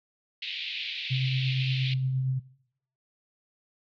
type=band-pass noise; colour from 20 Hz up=pink; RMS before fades=-35 dBFS; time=0.42-1.94 s; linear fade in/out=5 ms; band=2300 to 4100 Hz; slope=48 dB/octave
type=tone with tremolo; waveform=sine; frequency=130.81 Hz; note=C3; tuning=in tune; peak=-23 dBFS; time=1.1-2.4 s; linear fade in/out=20 ms; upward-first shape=triangle; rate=8.6 Hz; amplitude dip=30%
effects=noise-tail reverb RT60 0.7 s tail -21 dB re dry